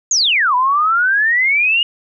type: exponential two-way sweep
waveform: sine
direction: down then up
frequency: 6970 to 975 to 2896 Hz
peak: -11 dBFS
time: 0.11-1.83 s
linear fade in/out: 2 ms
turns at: 0.55 s
effects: none